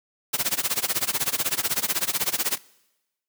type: noise with tremolo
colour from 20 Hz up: white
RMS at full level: -22 dBFS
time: 0.33-2.58 s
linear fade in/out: 10 ms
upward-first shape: sine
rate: 16 Hz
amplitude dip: 95%
effects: noise-tail reverb RT60 1.0 s tail -23 dB re dry + high-pass 100 Hz 12 dB/octave